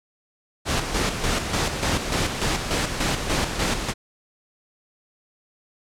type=noise with tremolo; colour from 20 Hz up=pink; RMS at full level=-22 dBFS; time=0.65-3.94 s; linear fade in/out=50 ms; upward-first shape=square; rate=3.4 Hz; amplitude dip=50%; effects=low-pass 8000 Hz 12 dB/octave